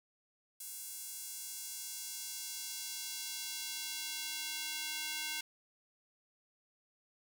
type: tone with high-pass filter sweep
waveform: square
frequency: 307.1 Hz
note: D#4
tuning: 23 cents flat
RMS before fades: -42 dBFS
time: 0.6-5.41 s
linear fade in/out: 5 ms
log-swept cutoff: 8800 to 2500 Hz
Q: 0.97
effects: none